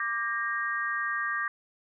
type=chord; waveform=sine; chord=G minor; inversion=second; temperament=equal with one note detuned; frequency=1174.7 / 1606.5 / 1864.7 Hz; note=D6 / G6 / Bb6; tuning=0 / +42 / 0 cents; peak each=-32 dBFS; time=0-1.48 s; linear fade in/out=2 ms; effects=none